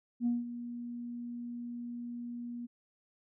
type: tone with ADSR envelope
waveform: sine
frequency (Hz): 239.4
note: A#3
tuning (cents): +46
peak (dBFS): -25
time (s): 0.2-2.67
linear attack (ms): 62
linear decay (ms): 180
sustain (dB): -13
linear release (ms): 21
effects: tanh soft clip ceiling -23 dBFS